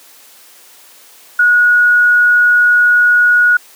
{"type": "tone", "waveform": "sine", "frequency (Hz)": 1454, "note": "F#6", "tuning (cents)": -31, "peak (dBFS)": -6, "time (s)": [1.39, 3.57], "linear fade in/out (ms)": 5, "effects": ["white hiss -42 dBFS RMS until 3.75 s", "high-pass 300 Hz 12 dB/octave"]}